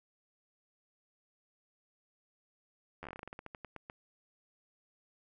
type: slowing click train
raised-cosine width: 0.5 ms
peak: -29 dBFS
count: 18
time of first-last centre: 3.03-3.899 s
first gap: 11 ms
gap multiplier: 1.17
effects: none